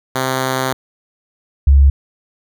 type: tone pair in turn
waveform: 5% pulse / sine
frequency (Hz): 130.81 / 69.29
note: C3 / C#2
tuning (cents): 0 / 0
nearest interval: major seventh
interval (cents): 1100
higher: first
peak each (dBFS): -5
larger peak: neither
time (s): 0.15-0.73 / 1.67-1.9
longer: first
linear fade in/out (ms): 5
effects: none